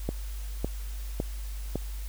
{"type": "click train", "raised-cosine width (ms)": 2, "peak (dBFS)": -15, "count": 4, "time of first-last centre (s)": [0.09, 1.757], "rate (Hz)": 1.8, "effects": ["added 50 Hz sine -33 dBFS peak until 2.08 s", "white hiss -49 dBFS RMS until 2.08 s"]}